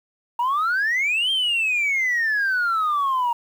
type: exponential two-way sweep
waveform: sine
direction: up then down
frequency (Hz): 932.3 to 3200 to 932.3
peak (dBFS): -17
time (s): 0.39-3.33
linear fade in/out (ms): 5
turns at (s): 1.31
effects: tanh soft clip ceiling -16 dBFS + 8-bit